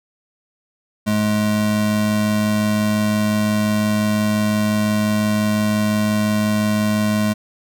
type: tone pair together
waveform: square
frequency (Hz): 105.75 / 211.5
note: G#2 / G#3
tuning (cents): +32 / +32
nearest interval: octave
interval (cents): 1200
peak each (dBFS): -25 / -17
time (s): 1.06-7.34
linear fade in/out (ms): 20
effects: none